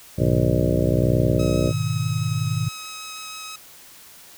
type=harmonic tone; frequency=61.1 Hz; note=B1; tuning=18 cents flat; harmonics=1 / 2 / 3 / 4 / 5 / 6 / 7 / 8 / 9 / 10; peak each=-27 / -29 / -27 / -28 / -26 / -27 / -31 / -30 / -27 / -28 dBFS; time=0.17-1.73 s; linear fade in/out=50 ms
type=chord; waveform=sine; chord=G# minor; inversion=none; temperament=equal with one note detuned; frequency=103.83 / 123.47 / 154.76 Hz; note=G#2 / B2 / D#3; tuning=0 / 0 / -9 cents; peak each=-25 dBFS; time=0.18-2.69 s; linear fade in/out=5 ms
type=tone with vibrato; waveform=10% pulse; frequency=1276 Hz; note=D#6; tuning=43 cents sharp; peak=-25 dBFS; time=1.39-3.56 s; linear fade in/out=5 ms; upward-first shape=triangle; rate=6.2 Hz; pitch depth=8 cents each way
effects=white hiss -46 dBFS RMS until 4.37 s